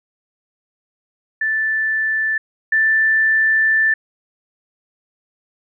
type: tone pair in turn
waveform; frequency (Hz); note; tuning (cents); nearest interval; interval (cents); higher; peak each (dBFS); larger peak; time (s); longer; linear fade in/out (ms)
sine; 1760 / 1766.8; A6 / A6; 0 / +7; unison; 7; second; -16 / -12; second; 1.41-2.38 / 2.72-3.94; second; 5
effects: none